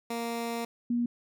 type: tone pair in turn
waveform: 15% pulse / sine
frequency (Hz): 233.1 / 239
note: A#3 / A#3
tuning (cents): 0 / +43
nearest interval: unison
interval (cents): 43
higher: second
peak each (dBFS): -25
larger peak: neither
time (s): 0.1-0.65 / 0.9-1.06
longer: first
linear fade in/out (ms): 5
effects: none